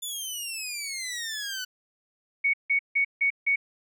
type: exponential sweep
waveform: 15% pulse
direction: down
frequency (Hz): 3520 to 1480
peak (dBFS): -25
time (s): 0.02-1.65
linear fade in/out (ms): 10
type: tone bursts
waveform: sine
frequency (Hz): 2228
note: C#7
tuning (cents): +8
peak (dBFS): -20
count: 5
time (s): 2.44-3.56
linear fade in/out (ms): 10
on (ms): 96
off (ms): 160
effects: none